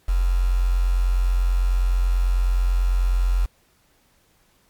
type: tone with quantisation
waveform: sine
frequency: 44.61 Hz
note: F1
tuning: 38 cents sharp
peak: -16 dBFS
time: 0.08-3.46 s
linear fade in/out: 10 ms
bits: 6
effects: pink hiss -61 dBFS RMS until 4.69 s + MP3 96 kbps